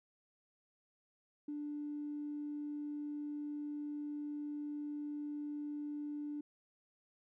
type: tone with tanh clipping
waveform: triangle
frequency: 294.4 Hz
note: D4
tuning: 4 cents sharp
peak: -39 dBFS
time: 1.48-6.41 s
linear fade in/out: 5 ms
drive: 4 dB
effects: none